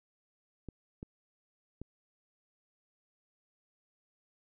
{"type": "clicks", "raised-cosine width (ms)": 3, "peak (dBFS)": -29, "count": 3, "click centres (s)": [0.687, 1.029, 1.816], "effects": []}